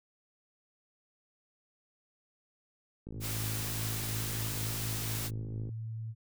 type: click train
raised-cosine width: 3 ms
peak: -31 dBFS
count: 142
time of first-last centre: 3.07-5.691 s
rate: 53.8 Hz
type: tone with pitch glide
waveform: sine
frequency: 109.3 to 111.85 Hz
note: A2 to A2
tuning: -11 to +29 cents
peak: -36 dBFS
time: 3.12-6.15 s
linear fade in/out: 50 ms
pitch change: +40 cents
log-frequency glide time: 3.31-4.41 s
type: noise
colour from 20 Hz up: white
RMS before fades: -38 dBFS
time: 3.2-5.31 s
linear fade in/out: 50 ms
effects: none